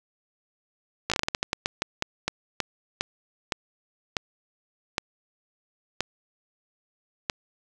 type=slowing click train; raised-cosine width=0.2 ms; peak=-7 dBFS; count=21; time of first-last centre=1.1-7.298 s; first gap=16 ms; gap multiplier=1.26; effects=none